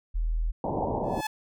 sine tone, 40.49 Hz, E1, 30 cents flat, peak -24 dBFS, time 0.14-0.52 s, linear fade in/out 20 ms
white low-pass noise, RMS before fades -29 dBFS, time 0.64-1.21 s, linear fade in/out 2 ms, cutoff 950 Hz, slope 96 dB/octave
sawtooth tone with exponential growth, 862 Hz, A5, 36 cents flat, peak -22 dBFS, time 1.03-1.27 s, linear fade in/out 5 ms, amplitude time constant 52 ms
effects none

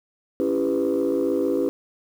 sine chord, C# half-diminished seventh, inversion none, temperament just, 277.2 / 332.6 / 399.1 / 498.9 Hz, C#4 / E4 / G4 / B4, 0 / +16 / +31 / +17 cents, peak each -24 dBFS, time 0.4-1.69 s, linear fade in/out 0 ms, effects tanh soft clip ceiling -14 dBFS + 8-bit

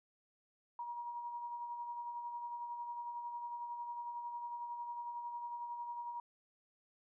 sine tone with tremolo, 953 Hz, A#5, 38 cents sharp, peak -39 dBFS, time 0.79-6.2 s, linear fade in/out 2 ms, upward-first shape sine, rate 11 Hz, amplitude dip 40%, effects none

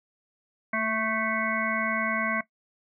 harmonic tone with a mistuned harmonic, 220 Hz, A3, in tune, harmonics 1 / 3 / 5 / 7 / 9 / 10, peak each -32 / -32 / -32 / -32 / -32 / -32 dBFS, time 0.73-2.41 s, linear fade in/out 5 ms, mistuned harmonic 1, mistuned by +21 cents, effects noise-tail reverb RT60 0.1 s tail -17 dB re dry

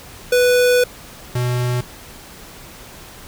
square tone pair in turn, 493.9 / 123.47 Hz, B4 / B2, 0 / 0 cents, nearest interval 2 octaves, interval 2400 cents, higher first, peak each -12 / -18 dBFS, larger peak first, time 0.32-0.84 / 1.35-1.81 s, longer first, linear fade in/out 5 ms, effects pink hiss -39 dBFS RMS until 3.27 s

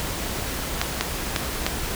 clicks, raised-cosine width 0.2 ms, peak -3 dBFS, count 4, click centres 0.815 / 1.01 / 1.362 / 1.665 s, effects added 60 Hz sine -35 dBFS peak until 1.95 s + pink hiss -29 dBFS RMS until 1.95 s

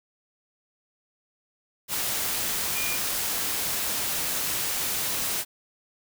sine tone in noise, 2420 Hz, D#7, 49 cents flat, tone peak -32 dBFS, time 2.73-2.99 s, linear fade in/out 50 ms, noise white, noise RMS -28 dBFS, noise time 1.88-5.45 s, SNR -7 dB, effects none

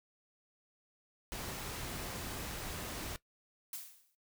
pink noise, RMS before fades -42 dBFS, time 1.32-3.16 s, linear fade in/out 0 ms
blue noise with exponential decay, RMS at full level -40 dBFS, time 3.73-4.15 s, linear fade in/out 2 ms, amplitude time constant 91 ms
effects noise-tail reverb RT60 0.1 s tail -18 dB re dry

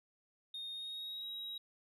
sine tone with pitch glide, 3693 to 3825 Hz, A#7 to A#7, -17 to +44 cents, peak -39 dBFS, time 0.54-1.58 s, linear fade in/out 5 ms, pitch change +61 cents, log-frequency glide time 0.72-1.24 s, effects tanh soft clip ceiling -40 dBFS

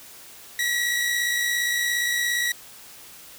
sawtooth tone pair together, 1918.2 / 1975.5 Hz, A#6 / B6, +49 / 0 cents, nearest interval minor second, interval 51 cents, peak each -19 / -27 dBFS, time 0.59-2.52 s, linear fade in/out 2 ms, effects white hiss -45 dBFS RMS until 3.38 s

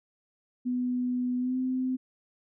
sine tone with pitch glide, 248.7 to 257.2 Hz, B3 to C4, +12 to -30 cents, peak -26 dBFS, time 0.65-1.97 s, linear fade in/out 20 ms, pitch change +58 cents, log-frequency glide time 1.38-1.57 s, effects none

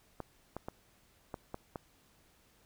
clicks, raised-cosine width 1 ms, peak -25 dBFS, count 6, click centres 0.203 / 0.566 / 0.685 / 1.342 / 1.544 / 1.758 s, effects pink hiss -67 dBFS RMS until 2.65 s

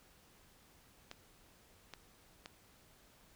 clicks, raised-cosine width 0.2 ms, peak -29 dBFS, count 3, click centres 1.114 / 1.937 / 2.459 s, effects pink hiss -65 dBFS RMS until 3.35 s

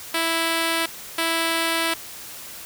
5% pulse tone bursts at uneven times, 329.6 Hz, E4, in tune, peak -9 dBFS, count 2, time 0.14-0.86 / 1.18-1.94 s, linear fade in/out 5 ms, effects white hiss -38 dBFS RMS until 2.65 s

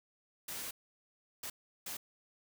white noise bursts at uneven times, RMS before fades -42 dBFS, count 3, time 0.48-0.71 / 1.43-1.5 / 1.86-1.97 s, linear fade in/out 5 ms, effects none

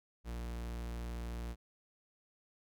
45% pulse tone, 58.5 Hz, A#1, 7 cents sharp, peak -39 dBFS, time 0.24-1.56 s, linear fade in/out 50 ms, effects none

